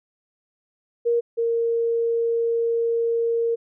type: tone pair in turn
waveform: sine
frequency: 470.9 / 463.3 Hz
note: A#4 / A#4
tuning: +18 / -11 cents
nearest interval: unison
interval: 29 cents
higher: first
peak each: -17 / -19 dBFS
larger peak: first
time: 1.05-1.21 / 1.37-3.56 s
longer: second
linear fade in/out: 20 ms
effects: none